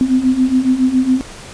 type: beating tone pair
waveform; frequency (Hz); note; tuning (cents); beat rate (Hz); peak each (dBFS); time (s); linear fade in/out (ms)
sine; 252.9 / 260.1; B3 / C4; +41 / -10; 7.2; -16 / -12; 0.01-1.21; 0
effects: pink hiss -34 dBFS RMS until 1.53 s + resampled to 22050 Hz